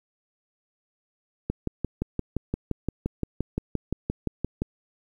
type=click train; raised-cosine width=3 ms; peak=-13 dBFS; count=19; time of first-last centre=1.5-4.62 s; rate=5.77 Hz; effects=9-bit